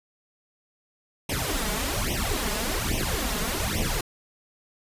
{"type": "noise with flanger", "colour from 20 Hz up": "pink", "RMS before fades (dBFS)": -27, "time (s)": [1.29, 4.01], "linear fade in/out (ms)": 5, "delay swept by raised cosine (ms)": [0.33, 4.83], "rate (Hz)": 1.2, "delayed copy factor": 1, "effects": ["resampled to 32000 Hz"]}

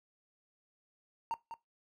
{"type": "tone with echo", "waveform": "triangle", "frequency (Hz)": 918, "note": "A#5", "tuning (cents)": -27, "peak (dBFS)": -30, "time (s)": [1.31, 1.34], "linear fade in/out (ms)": 0, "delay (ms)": 200, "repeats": 1, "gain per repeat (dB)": -9, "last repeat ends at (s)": 1.54, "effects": ["noise-tail reverb RT60 0.2 s tail -20 dB re dry"]}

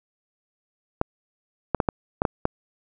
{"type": "clicks", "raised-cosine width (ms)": 1, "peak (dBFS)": -6, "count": 7, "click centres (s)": [1.014, 1.747, 1.802, 1.888, 2.219, 2.252, 2.454], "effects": []}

